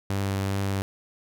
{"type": "tone with vibrato", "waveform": "sawtooth", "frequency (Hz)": 98, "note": "G2", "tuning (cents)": 0, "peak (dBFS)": -21, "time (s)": [0.1, 0.82], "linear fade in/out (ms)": 0, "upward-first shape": "triangle", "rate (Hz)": 2.5, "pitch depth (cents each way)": 14, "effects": []}